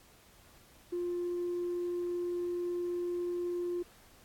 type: tone with tanh clipping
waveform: triangle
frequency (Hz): 351.5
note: F4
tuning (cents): +11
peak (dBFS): -32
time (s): 0.92-3.83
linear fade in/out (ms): 10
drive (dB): 5
effects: pink hiss -60 dBFS RMS until 4.24 s + AAC 64 kbps